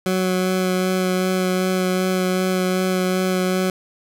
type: tone with vibrato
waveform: 20% pulse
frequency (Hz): 185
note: F#3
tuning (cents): 0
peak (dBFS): -13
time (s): 0.06-3.7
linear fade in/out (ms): 2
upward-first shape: sine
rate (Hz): 2.6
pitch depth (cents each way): 11
effects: none